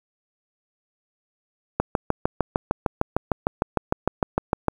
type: click train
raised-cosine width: 1 ms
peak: -5 dBFS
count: 20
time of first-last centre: 1.8-4.683 s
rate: 6.59 Hz
effects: 7-bit